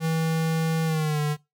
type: tone with pitch glide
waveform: square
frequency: 161.7 to 149.14 Hz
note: E3 to D3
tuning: -33 to +27 cents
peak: -23 dBFS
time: 0-1.37 s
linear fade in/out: 50 ms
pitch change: -140 cents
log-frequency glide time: 0.85-1.2 s
effects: noise-tail reverb RT60 0.2 s tail -19 dB re dry